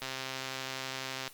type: click train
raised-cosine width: 0.2 ms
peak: -19 dBFS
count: 167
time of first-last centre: 0.02-1.278 s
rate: 132 Hz
effects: white hiss -55 dBFS RMS until 1.33 s + Opus 32 kbps